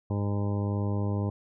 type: harmonic tone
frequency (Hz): 101.7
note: G#2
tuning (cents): -36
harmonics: 1 / 2 / 3 / 4 / 5 / 6 / 8 / 9 / 10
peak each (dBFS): -27 / -33 / -37 / -39 / -41 / -43 / -45 / -46 / -47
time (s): 0.1-1.3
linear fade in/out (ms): 5
effects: none